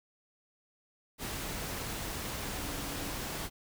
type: tone in noise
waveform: sine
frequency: 284.6 Hz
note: C#4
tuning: 46 cents sharp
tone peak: -44 dBFS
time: 2.53-3.14 s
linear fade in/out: 50 ms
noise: pink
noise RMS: -38 dBFS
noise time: 1.18-3.5 s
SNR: -9 dB
effects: none